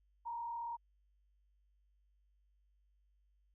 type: tone with frequency modulation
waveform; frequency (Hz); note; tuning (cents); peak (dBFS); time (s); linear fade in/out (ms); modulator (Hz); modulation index
sine; 937; A#5; +9; -39; 0.25-0.77; 20; 38.1; 0.57
effects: added 50 Hz sine -70 dBFS peak until 3.54 s